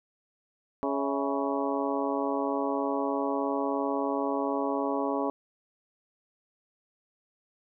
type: harmonic tone with a mistuned harmonic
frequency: 139.5 Hz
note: C#3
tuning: 11 cents sharp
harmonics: 2 / 3 / 4 / 5 / 6 / 7 / 8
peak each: -31 / -33 / -34 / -35 / -36 / -36 / -37 dBFS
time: 0.83-5.3 s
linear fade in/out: 0 ms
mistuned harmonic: 5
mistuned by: -93 cents
effects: none